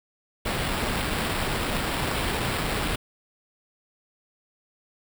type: noise with sample-and-hold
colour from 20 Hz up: pink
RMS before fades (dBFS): -27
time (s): 0.45-2.96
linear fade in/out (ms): 10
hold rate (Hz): 6300
effects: none